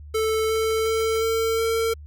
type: tone with pitch steps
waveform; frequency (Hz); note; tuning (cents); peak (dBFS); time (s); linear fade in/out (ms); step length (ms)
square; 440 / 443.3 / 446.7 / 450 / 453.4; A4 / A4 / A4 / A4 / A#4; 0 / +13 / +26 / +39 / -48; -21; 0.14-1.94; 10; 360
effects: added 74 Hz sine -38 dBFS peak until 2.06 s